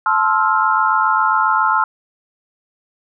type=chord; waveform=sine; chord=F major seventh; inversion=first; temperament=just; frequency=873.1 / 1047.7 / 1309.6 / 1396.9 Hz; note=A5 / C6 / E6 / F6; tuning=-14 / +2 / -12 / 0 cents; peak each=-18 dBFS; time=0.06-1.84 s; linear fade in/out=2 ms; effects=none